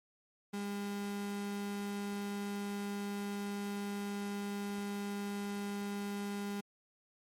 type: tone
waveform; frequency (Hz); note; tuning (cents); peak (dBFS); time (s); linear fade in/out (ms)
35% pulse; 202.3; G#3; -45; -35; 0.53-6.61; 10
effects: MP3 64 kbps